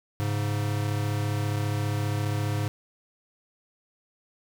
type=tone pair together; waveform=square; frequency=103.76 / 138.59 Hz; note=G#2 / C#3; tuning=-1 / 0 cents; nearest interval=perfect fourth; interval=501 cents; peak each=-27 / -32 dBFS; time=0.2-2.68 s; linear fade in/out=0 ms; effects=none